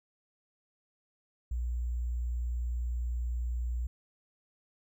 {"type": "tone with sample-and-hold", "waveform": "sine", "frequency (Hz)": 60.1, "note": "B1", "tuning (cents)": -46, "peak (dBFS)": -30, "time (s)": [1.51, 3.87], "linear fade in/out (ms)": 5, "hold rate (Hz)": 7350, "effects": []}